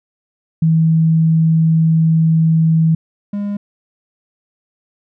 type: tone pair in turn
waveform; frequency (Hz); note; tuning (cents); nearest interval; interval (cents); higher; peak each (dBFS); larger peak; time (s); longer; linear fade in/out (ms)
sine / triangle; 161.5 / 203.5; E3 / G#3; -35 / -35; major third; 400; second; -9 / -16; first; 0.62-2.95 / 3.33-3.57; first; 5
effects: none